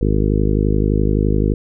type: harmonic tone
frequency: 51.7 Hz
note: G#1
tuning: 7 cents flat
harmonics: 1 / 2 / 3 / 4 / 5 / 6 / 7 / 8 / 9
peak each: -17 / -20 / -22 / -23 / -24 / -25 / -25 / -26 / -27 dBFS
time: 0.01-1.54 s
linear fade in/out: 5 ms
effects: none